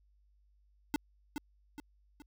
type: tone with echo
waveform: square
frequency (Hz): 294.1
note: D4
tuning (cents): +3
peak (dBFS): -29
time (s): 0.94-0.96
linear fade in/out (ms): 0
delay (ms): 420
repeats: 3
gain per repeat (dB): -7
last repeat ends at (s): 2.22
effects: added 50 Hz sine -65 dBFS peak until 2.26 s